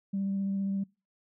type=tone with vibrato; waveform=sine; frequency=196 Hz; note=G3; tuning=in tune; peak=-27 dBFS; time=0.13-0.84 s; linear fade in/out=10 ms; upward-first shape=sine; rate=15 Hz; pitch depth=13 cents each way; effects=noise-tail reverb RT60 0.3 s tail -26 dB re dry + tanh soft clip ceiling -24 dBFS